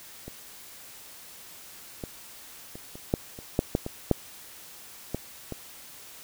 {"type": "clicks", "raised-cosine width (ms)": 2, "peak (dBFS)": [-25, -20, -27, -28, -9, -27, -8, -9, -19, -6, -15, -20], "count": 12, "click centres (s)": [0.28, 2.038, 2.755, 2.955, 3.139, 3.389, 3.591, 3.751, 3.864, 4.113, 5.146, 5.523], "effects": ["white hiss -47 dBFS RMS until 6.23 s"]}